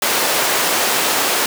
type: high-pass noise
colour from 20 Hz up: pink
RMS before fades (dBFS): -17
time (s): 0.02-1.46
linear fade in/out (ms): 2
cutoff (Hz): 450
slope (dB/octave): 12
effects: none